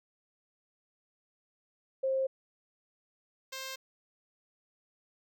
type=tone pair in turn; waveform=sine / 5% pulse; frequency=531 / 528.2 Hz; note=C5 / C5; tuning=+25 / +16 cents; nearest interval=unison; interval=9 cents; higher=first; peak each=-27 dBFS; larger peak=neither; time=2.03-2.27 / 3.52-3.76 s; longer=neither; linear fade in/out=10 ms; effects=none